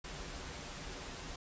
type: noise with comb filter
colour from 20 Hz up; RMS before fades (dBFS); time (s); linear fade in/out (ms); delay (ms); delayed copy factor
pink; -45; 0.04-1.36; 5; 9.3; -0.5
effects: resampled to 16000 Hz